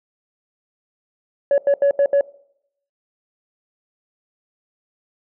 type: tone bursts at uneven times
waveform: sine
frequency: 563 Hz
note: C#5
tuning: 27 cents sharp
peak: -10 dBFS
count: 5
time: 1.51-1.58 / 1.67-1.74 / 1.82-1.91 / 1.99-2.06 / 2.13-2.21 s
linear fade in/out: 2 ms
effects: noise-tail reverb RT60 0.7 s tail -21 dB re dry + tanh soft clip ceiling -10 dBFS